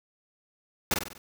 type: noise with echo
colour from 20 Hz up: pink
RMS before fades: -25 dBFS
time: 0.91-0.94 s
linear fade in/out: 2 ms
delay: 48 ms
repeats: 5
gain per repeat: -5 dB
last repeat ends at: 1.18 s
effects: none